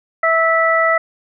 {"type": "harmonic tone", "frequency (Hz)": 655, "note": "E5", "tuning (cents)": -11, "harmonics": [1, 2, 3], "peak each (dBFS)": [-16, -16, -16], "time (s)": [0.23, 0.98], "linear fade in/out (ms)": 5, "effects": []}